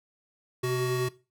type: tone pair together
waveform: square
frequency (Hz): 128.02 / 374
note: C3 / F#4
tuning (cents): -37 / +19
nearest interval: octave + perfect fifth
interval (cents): 1856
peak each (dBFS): -31 / -28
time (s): 0.63-1.09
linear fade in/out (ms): 10
effects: noise-tail reverb RT60 0.3 s tail -18 dB re dry